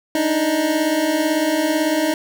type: beating tone pair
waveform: 25% pulse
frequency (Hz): 295.8 / 313.8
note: D4 / D#4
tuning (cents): +13 / +15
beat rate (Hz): 18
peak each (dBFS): -19 / -14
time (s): 0.15-2.14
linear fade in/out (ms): 2
effects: none